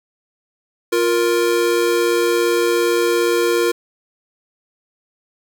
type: tone pair together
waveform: square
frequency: 350.5 / 467.9 Hz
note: F4 / A#4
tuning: +6 / +6 cents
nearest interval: perfect fourth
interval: 500 cents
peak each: -18 dBFS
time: 0.92-3.72 s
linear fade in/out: 10 ms
effects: 7-bit